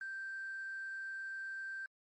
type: tone with quantisation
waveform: sine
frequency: 1568 Hz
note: G6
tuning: in tune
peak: -40 dBFS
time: 0.01-1.86 s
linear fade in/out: 2 ms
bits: 10
effects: MP3 32 kbps